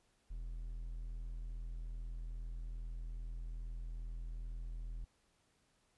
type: tone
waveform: triangle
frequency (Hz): 41.2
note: E1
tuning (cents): 0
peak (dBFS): -39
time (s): 0.3-5.05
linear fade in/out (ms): 10
effects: pink hiss -75 dBFS RMS until 5.97 s + resampled to 24000 Hz